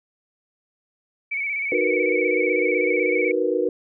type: tone with vibrato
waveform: sine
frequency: 2259 Hz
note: C#7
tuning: 32 cents sharp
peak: -23 dBFS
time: 1.31-3.32 s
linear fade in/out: 10 ms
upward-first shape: square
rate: 16 Hz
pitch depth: 41 cents each way
type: chord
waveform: sine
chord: B major seventh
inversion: first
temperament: equal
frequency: 311.1 / 370 / 466.2 / 493.9 Hz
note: D#4 / F#4 / A#4 / B4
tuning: 0 / 0 / 0 / 0 cents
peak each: -27 / -24 / -24 / -24 dBFS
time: 1.72-3.69 s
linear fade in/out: 2 ms
effects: none